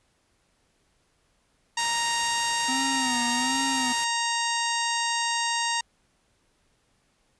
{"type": "harmonic tone", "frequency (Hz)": 932.3, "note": "A#5", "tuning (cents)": 0, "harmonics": [1, 2, 3, 4, 5, 6, 7, 8, 9], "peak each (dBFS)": [-28, -31, -33, -34, -35, -36, -36, -37, -38], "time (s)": [1.77, 5.81], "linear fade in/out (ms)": 5}
{"type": "noise", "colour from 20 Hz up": "white", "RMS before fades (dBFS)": -36, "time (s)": [1.78, 4.05], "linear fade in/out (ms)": 10}
{"type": "tone with vibrato", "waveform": "square", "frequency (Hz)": 255.7, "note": "C4", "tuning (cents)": -40, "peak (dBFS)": -30, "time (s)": [2.68, 3.93], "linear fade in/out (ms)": 10, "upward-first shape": "sine", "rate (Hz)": 1.3, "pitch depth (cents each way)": 97}
{"effects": ["pink hiss -68 dBFS RMS until 7.39 s", "resampled to 24000 Hz"]}